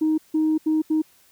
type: tone bursts at uneven times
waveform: sine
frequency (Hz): 312.6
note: D#4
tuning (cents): +8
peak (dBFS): -16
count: 4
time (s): 0.01-0.18 / 0.34-0.58 / 0.66-0.82 / 0.9-1.02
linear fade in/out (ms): 10
effects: tanh soft clip ceiling -14 dBFS + white hiss -57 dBFS RMS until 1.31 s